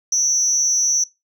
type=tone with amplitude modulation; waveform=sine; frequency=5920 Hz; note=F#8; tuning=in tune; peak=-9 dBFS; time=0.12-1.04 s; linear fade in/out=5 ms; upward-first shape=sine; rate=283 Hz; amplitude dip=95%; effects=noise-tail reverb RT60 0.2 s tail -19 dB re dry + tanh soft clip ceiling -10 dBFS